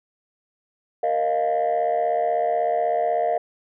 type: chord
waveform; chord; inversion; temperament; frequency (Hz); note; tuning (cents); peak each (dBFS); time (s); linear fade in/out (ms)
sine; Bb suspended fourth; none; equal; 466.2 / 622.3 / 698.5; Bb4 / Eb5 / F5; 0 / 0 / 0; -25 / -22 / -20; 1.03-3.38; 5
effects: tanh soft clip ceiling -15 dBFS